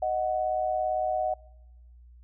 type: tone pair together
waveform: sine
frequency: 622.3 / 740 Hz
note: D#5 / F#5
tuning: 0 / 0 cents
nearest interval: minor third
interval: 300 cents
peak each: -28 / -27 dBFS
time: 0.02-1.34 s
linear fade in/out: 5 ms
effects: noise-tail reverb RT60 1.0 s tail -24 dB re dry + added 60 Hz sine -49 dBFS peak until 2.23 s